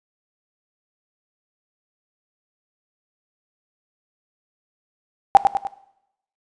sine tone with echo, 790 Hz, G5, 13 cents sharp, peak -4 dBFS, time 5.35-5.37 s, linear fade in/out 0 ms, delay 100 ms, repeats 3, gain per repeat -6 dB, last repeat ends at 5.67 s, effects noise-tail reverb RT60 0.8 s tail -17 dB re dry + resampled to 22050 Hz

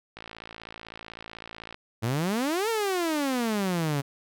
click train, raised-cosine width 0.3 ms, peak -24 dBFS, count 89, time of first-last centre 0.17-1.744 s, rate 55.9 Hz
sawtooth exponential two-way sweep, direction up then down, 106.6 to 466.2 to 136.1 Hz, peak -21 dBFS, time 2.02-4.02 s, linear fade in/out 20 ms, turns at 2.69 s
effects none

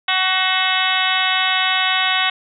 harmonic tone with a mistuned harmonic, 374.7 Hz, F#4, 22 cents sharp, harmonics 2 / 3 / 4 / 5 / 6 / 7 / 8 / 9 / 10, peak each -24 / -24 / -24 / -24 / -24 / -24 / -24 / -24 / -24 dBFS, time 0.08-2.3 s, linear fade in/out 5 ms, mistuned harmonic 6, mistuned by -60 cents, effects none

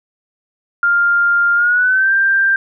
sine tone with pitch glide, 1400 to 1580.6 Hz, F6 to G6, +4 to +14 cents, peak -10 dBFS, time 0.83-2.56 s, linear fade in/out 2 ms, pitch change +210 cents, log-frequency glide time 1.55-2.12 s, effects none

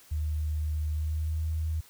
sine tone with pitch glide, 76.6 to 79.26 Hz, D#2 to D#2, -27 to +33 cents, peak -27 dBFS, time 0.11-1.81 s, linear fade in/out 10 ms, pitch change +60 cents, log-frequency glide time 0.95-1.38 s, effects white hiss -56 dBFS RMS until 1.89 s

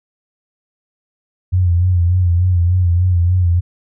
sine tone with vibrato, 88.9 Hz, F2, 31 cents sharp, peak -10 dBFS, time 1.52-3.61 s, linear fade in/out 20 ms, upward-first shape sine, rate 3.4 Hz, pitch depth 62 cents each way, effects none

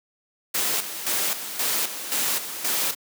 white noise with tremolo, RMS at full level -24 dBFS, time 0.54-2.95 s, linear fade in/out 10 ms, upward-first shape square, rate 1.9 Hz, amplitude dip 65%, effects high-pass 200 Hz 12 dB/octave

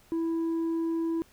sine tone with tanh clipping, 329.6 Hz, E4, in tune, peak -27 dBFS, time 0.12-1.22 s, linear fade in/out 0 ms, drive 3 dB, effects pink hiss -60 dBFS RMS until 1.32 s

